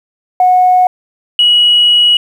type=tone pair in turn; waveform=sine; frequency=732 / 2915 Hz; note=F#5 / F#7; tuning=-19 / -26 cents; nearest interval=2 octaves; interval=2393 cents; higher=second; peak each=-4 dBFS; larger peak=neither; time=0.4-0.87 / 1.39-2.17 s; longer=second; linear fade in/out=2 ms; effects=tanh soft clip ceiling 0 dBFS + 7-bit